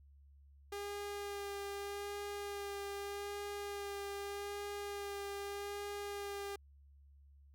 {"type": "tone with vibrato", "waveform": "sawtooth", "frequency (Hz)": 404.1, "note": "G#4", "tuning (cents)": -47, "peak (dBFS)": -37, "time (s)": [0.72, 6.56], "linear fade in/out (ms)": 5, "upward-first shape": "sine", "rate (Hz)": 0.82, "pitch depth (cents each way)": 14, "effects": ["added 70 Hz sine -59 dBFS peak until 7.54 s"]}